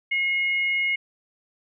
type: tone pair together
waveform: sine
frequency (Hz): 2159 / 2882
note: C#7 / F#7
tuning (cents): -46 / -46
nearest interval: perfect fourth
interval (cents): 500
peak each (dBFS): -21 / -32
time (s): 0.11-0.96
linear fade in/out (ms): 10
effects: none